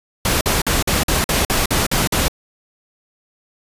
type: noise bursts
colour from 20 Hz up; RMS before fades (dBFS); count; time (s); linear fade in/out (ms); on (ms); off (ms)
pink; -17; 10; 0.25-2.282; 2; 160; 48
effects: resampled to 32000 Hz